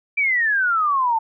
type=exponential sweep; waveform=sine; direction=down; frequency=2361 to 875 Hz; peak=-16 dBFS; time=0.17-1.19 s; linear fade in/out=10 ms; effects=none